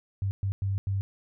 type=tone bursts at uneven times; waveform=sine; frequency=98 Hz; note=G2; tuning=in tune; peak=-25 dBFS; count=4; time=0.22-0.31 / 0.43-0.52 / 0.62-0.78 / 0.87-1.01 s; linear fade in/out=0 ms; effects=none